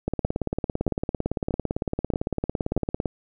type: two click trains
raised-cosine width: 2 ms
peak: -11 / -11 dBFS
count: 54 / 5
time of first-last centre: 0.08-3.058 / 0.25-2.766 s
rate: 17.8 / 1.59 Hz
effects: none